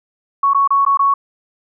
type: tone with dropouts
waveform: sine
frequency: 1111 Hz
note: C#6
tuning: 4 cents sharp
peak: -10 dBFS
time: 0.43-1.14 s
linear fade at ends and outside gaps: 5 ms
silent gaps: 0.535-0.546 / 0.676-0.705 / 0.851-0.863 / 0.973-0.992 s
effects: none